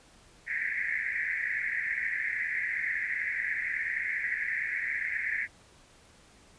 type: band-pass noise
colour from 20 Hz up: pink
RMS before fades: -32 dBFS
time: 0.46-5.48 s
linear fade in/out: 50 ms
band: 1700 to 2200 Hz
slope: 96 dB/octave
effects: pink hiss -58 dBFS RMS until 6.58 s + resampled to 22050 Hz